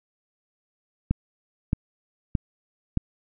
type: click train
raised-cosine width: 5 ms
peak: -9 dBFS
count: 4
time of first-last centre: 1.11-2.973 s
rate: 1.61 Hz
effects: none